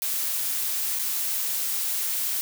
blue noise with dropouts, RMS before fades -27 dBFS, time 0.02-2.41 s, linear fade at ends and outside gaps 0 ms, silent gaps 0.988-0.994 s, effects none

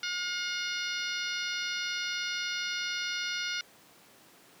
harmonic tone, 716 Hz, F5, 43 cents sharp, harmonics 2 / 3 / 4 / 5 / 6 / 7 / 8, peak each -36 / -38 / -39 / -40 / -41 / -41 / -42 dBFS, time 0.03-3.61 s, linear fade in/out 2 ms, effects pink hiss -57 dBFS RMS until 4.6 s + high-pass 200 Hz 12 dB/octave

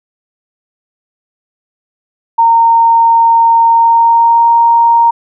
sine tone with pitch glide, 920 to 930.7 Hz, A#5 to A#5, -23 to -3 cents, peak -4 dBFS, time 2.38-5.11 s, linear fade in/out 10 ms, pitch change +20 cents, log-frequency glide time 3.67-4.48 s, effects none

